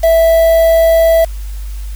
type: tone with quantisation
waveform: triangle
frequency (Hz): 658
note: E5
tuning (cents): -3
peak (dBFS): -4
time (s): 0.03-1.25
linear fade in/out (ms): 10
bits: 4
effects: added 50 Hz sine -20 dBFS peak until 1.95 s + white hiss -40 dBFS RMS until 1.95 s